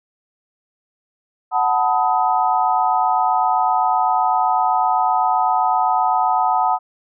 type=chord; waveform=sine; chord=B dominant seventh; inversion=second; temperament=equal with one note detuned; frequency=740 / 880 / 987.8 / 1260.4 Hz; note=F#5 / A5 / B5 / D#6; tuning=0 / 0 / 0 / +22 cents; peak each=-18 / -19 / -22 / -22 dBFS; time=1.51-6.79 s; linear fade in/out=50 ms; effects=none